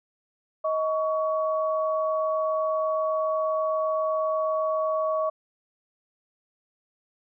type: tone pair together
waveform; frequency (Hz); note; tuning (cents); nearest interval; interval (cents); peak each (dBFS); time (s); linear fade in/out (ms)
sine; 630.3 / 1123; D#5 / C#6; +22 / +22; minor seventh; 1000; -24 / -28; 0.64-5.3; 10
effects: none